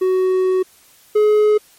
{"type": "tone pair in turn", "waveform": "triangle", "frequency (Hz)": [372.7, 423.3], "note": ["F#4", "G#4"], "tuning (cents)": [13, 33], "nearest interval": "major second", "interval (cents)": 220, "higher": "second", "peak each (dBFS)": [-11, -8], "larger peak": "second", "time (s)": [[0.01, 0.63], [1.15, 1.58]], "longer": "first", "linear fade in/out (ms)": 10, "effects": ["white hiss -50 dBFS RMS until 1.78 s", "MP3 64 kbps"]}